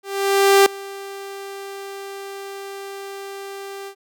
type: tone with ADSR envelope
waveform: sawtooth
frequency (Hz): 394.4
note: G4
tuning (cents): +11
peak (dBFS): -5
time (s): 0.03-3.95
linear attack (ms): 630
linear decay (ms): 3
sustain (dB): -22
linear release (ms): 76
effects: none